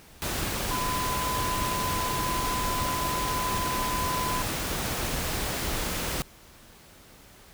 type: tone in noise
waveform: sine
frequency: 1009 Hz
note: B5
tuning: 37 cents sharp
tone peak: -29 dBFS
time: 0.71-4.42 s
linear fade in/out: 0 ms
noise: pink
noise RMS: -30 dBFS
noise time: 0.22-6.22 s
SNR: -2 dB
effects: pink hiss -52 dBFS RMS until 7.53 s